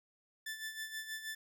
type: tone with tremolo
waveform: sawtooth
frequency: 1758 Hz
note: A6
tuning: 2 cents flat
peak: -35 dBFS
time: 0.46-1.35 s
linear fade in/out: 5 ms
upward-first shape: sine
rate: 6.3 Hz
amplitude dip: 65%
effects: none